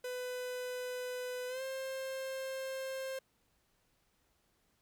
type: tone with pitch glide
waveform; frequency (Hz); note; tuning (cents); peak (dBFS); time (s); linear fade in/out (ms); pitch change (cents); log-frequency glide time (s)
45% pulse; 500 to 529.7; B4 to C5; +21 to +21; -38; 0.04-3.19; 5; +100; 1.48-1.62
effects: pink hiss -75 dBFS RMS until 4.81 s